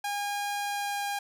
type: tone with pitch glide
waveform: sawtooth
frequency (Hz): 814 to 809.3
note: G#5 to G#5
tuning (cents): -35 to -45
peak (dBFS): -26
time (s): 0.04-1.19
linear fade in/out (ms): 5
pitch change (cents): -10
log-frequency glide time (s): 0.6-1.01
effects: none

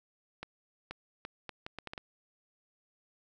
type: accelerating click train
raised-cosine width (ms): 0.3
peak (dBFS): -24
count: 9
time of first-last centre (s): 0.43-1.978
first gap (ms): 480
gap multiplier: 0.71
effects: none

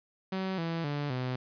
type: tone with pitch steps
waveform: sawtooth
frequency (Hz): 189.5 / 165.92 / 145.28 / 127.21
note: F#3 / E3 / D3 / C3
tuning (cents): +42 / +12 / -18 / -48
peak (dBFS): -27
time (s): 0.32-1.36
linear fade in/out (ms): 5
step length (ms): 260
effects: resampled to 11025 Hz + 11-bit

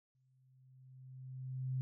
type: tone with exponential growth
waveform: sine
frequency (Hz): 129.9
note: C3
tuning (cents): -12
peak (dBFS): -33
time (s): 0.15-1.81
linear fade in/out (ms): 0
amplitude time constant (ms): 360
effects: none

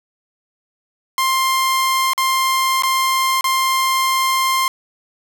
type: tone with dropouts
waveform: sawtooth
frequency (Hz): 1054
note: C6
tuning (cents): +12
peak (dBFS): -11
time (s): 1.18-4.68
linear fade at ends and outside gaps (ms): 1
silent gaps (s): 2.134-2.178 / 2.823-2.834 / 3.41-3.442
effects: none

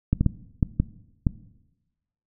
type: clicks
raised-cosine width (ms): 5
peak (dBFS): -7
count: 6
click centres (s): 0.13 / 0.21 / 0.263 / 0.628 / 0.8 / 1.268
effects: noise-tail reverb RT60 1.0 s tail -18 dB re dry

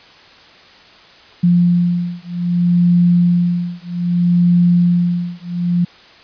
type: beating tone pair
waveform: sine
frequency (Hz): 174.61 / 175.24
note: F3 / F3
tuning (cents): 0 / +6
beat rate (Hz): 0.63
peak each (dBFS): -14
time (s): 1.43-5.85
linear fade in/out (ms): 10
effects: white hiss -43 dBFS RMS until 6.23 s + resampled to 11025 Hz

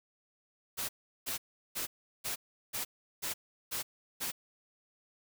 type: noise bursts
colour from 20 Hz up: white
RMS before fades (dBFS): -36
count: 8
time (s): 0.77-4.32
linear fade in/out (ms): 20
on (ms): 120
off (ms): 370
effects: none

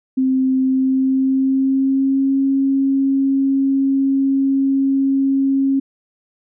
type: tone with pitch glide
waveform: sine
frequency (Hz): 261.6 to 271.6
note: C4 to C#4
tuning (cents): 0 to -35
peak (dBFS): -13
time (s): 0.17-5.8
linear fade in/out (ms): 10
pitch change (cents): +65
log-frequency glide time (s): 0.6-2.39
effects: none

